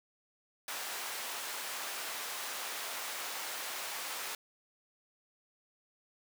pink high-pass noise, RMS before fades -40 dBFS, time 0.68-4.35 s, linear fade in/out 2 ms, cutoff 800 Hz, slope 12 dB/octave, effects none

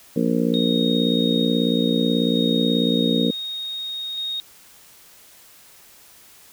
harmonic tone, 58.27 Hz, A#1, in tune, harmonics 3 / 4 / 5 / 6 / 7 / 8 / 9, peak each -24 / -21 / -24 / -33 / -34 / -25 / -31 dBFS, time 0.16-3.31 s, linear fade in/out 5 ms
sine tone with tremolo, 3729 Hz, A#7, in tune, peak -24 dBFS, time 0.54-4.4 s, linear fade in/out 0 ms, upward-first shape square, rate 0.55 Hz, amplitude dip 25%
effects white hiss -49 dBFS RMS until 6.52 s

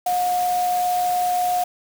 sine tone in noise, 720 Hz, F#5, 47 cents flat, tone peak -18 dBFS, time 0.06-1.64 s, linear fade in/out 5 ms, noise white, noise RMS -33 dBFS, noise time 0.06-1.64 s, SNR +12 dB, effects none

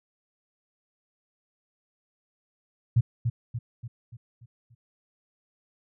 sine tone with echo, 117.8 Hz, A#2, 19 cents sharp, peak -16 dBFS, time 2.96-3.01 s, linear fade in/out 10 ms, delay 290 ms, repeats 6, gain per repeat -6 dB, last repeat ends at 4.75 s, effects none

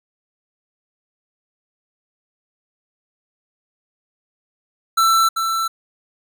square tone with echo, 1335 Hz, E6, 22 cents sharp, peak -13 dBFS, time 4.97-5.29 s, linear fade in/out 10 ms, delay 390 ms, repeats 1, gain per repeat -6 dB, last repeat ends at 5.68 s, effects none

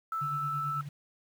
sine tone, 1318.5 Hz, E6, in tune, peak -30 dBFS, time 0.12-0.81 s, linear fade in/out 2 ms
sine tone with tremolo, 143.9 Hz, D3, 35 cents flat, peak -33 dBFS, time 0.21-0.89 s, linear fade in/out 10 ms, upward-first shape sine, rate 9.1 Hz, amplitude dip 65%
effects tanh soft clip ceiling -22 dBFS + 9-bit

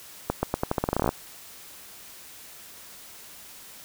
accelerating click train, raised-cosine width 1 ms, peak -9 dBFS, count 16, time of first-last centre 0.3-1.091 s, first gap 130 ms, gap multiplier 0.85, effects white hiss -46 dBFS RMS until 3.84 s

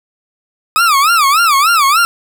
40% pulse tone with vibrato, 1233 Hz, D#6, 16 cents flat, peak -7 dBFS, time 0.76-2.05 s, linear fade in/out 0 ms, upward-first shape sine, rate 3.4 Hz, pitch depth 220 cents each way, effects 8-bit

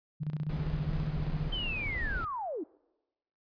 sine tone with tremolo, 151.6 Hz, D#3, 45 cents flat, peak -29 dBFS, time 0.2-1.49 s, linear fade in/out 20 ms, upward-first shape square, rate 15 Hz, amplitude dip 70%
brown noise, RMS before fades -36 dBFS, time 0.49-2.25 s, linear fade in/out 5 ms
sine linear sweep, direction down, 3136 to 270 Hz, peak -33 dBFS, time 1.52-2.64 s, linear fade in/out 10 ms
effects noise-tail reverb RT60 1.0 s tail -24 dB re dry + resampled to 11025 Hz

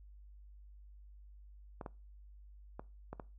clicks, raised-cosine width 1 ms, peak -29 dBFS, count 5, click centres 1.812 / 1.862 / 2.795 / 3.13 / 3.198 s, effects noise-tail reverb RT60 0.3 s tail -21 dB re dry + added 50 Hz sine -53 dBFS peak until 3.38 s

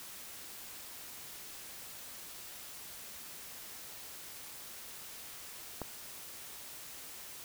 click, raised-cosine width 1 ms, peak -23 dBFS, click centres 5.817 s, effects white hiss -48 dBFS RMS until 7.44 s

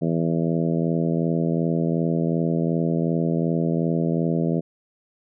harmonic tone, 82.7 Hz, E2, 6 cents sharp, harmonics 2 / 3 / 4 / 5 / 6 / 7 / 8, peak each -22 / -26 / -28 / -30 / -32 / -33 / -34 dBFS, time 0.01-4.61 s, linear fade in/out 20 ms, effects none

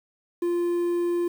triangle tone with quantisation, 347.3 Hz, F4, 10 cents flat, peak -20 dBFS, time 0.42-1.28 s, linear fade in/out 5 ms, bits 8, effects none

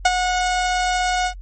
sawtooth tone with ADSR envelope, 729 Hz, F#5, 26 cents flat, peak -6 dBFS, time 0.05-1.34 s, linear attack 6 ms, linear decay 36 ms, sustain -8 dB, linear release 87 ms, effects added 45 Hz sine -32 dBFS peak until 1.41 s + MP3 32 kbps

